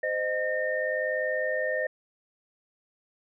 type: tone cluster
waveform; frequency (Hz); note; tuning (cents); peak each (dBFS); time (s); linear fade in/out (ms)
sine; 517 / 618 / 1825; C5 / D#5 / A#6; -21 / -12 / -37; -30; 0.03-1.87; 5
effects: none